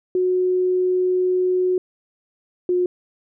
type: tone pair in turn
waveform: sine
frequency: 366.3 / 359.4 Hz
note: F#4 / F4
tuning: -17 / +50 cents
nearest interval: unison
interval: 33 cents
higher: first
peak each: -16 dBFS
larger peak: neither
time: 0.15-1.78 / 2.69-2.86 s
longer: first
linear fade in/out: 2 ms
effects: none